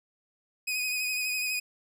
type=tone with vibrato; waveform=sawtooth; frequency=2500 Hz; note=D#7; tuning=8 cents sharp; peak=-25 dBFS; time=0.67-1.6 s; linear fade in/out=10 ms; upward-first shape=sine; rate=12 Hz; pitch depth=28 cents each way; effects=none